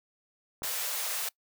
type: clicks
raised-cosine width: 1 ms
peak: -27 / -35 dBFS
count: 2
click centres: 0.621 / 0.644 s
type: high-pass noise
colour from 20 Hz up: white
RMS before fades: -33 dBFS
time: 0.63-1.29 s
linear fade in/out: 5 ms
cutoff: 450 Hz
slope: 96 dB/octave
effects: noise-tail reverb RT60 0.1 s tail -23 dB re dry